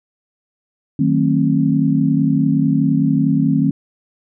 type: chord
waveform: sine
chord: D# diminished seventh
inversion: none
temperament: just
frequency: 155.56 / 186.68 / 224 / 268.8 Hz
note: D#3 / F#3 / A3 / C4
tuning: 0 / +16 / +31 / +47 cents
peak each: -17 / -21 / -19 / -16 dBFS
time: 0.99-3.71 s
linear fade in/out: 5 ms
effects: none